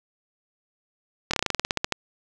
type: slowing click train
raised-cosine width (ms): 0.2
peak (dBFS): -5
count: 14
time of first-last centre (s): 1.31-1.923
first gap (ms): 25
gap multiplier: 1.1
effects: none